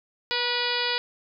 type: harmonic tone with a mistuned harmonic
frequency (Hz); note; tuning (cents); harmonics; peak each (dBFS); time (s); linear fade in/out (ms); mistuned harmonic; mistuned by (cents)
487; B4; -24; 1 / 2 / 3 / 4 / 5 / 6 / 7 / 8 / 9 / 10; -33 / -33 / -33 / -33 / -33 / -33 / -33 / -33 / -33 / -33; 0.31-0.98; 0; 2; -21
effects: none